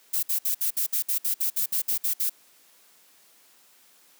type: noise bursts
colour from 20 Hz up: violet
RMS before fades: -25 dBFS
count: 14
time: 0.13-2.297 s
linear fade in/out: 10 ms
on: 100 ms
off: 59 ms
effects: white hiss -58 dBFS RMS until 4.19 s + high-pass 200 Hz 12 dB/octave